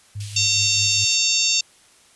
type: tone with tremolo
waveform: sine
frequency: 102.9 Hz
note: G#2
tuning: 16 cents flat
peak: -26 dBFS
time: 0.15-1.05 s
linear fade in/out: 10 ms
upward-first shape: sine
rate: 4.8 Hz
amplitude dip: 60%
type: high-pass noise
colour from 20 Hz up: pink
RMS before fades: -38 dBFS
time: 0.2-1.16 s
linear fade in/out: 5 ms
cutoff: 2700 Hz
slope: 24 dB/octave
type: harmonic tone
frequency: 910 Hz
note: A#5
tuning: 42 cents flat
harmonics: 3 / 4 / 5 / 6 / 7 / 8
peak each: -24 / -24 / -24 / -24 / -24 / -24 dBFS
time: 0.36-1.61 s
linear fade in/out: 5 ms
effects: white hiss -53 dBFS RMS until 2.15 s + resampled to 24000 Hz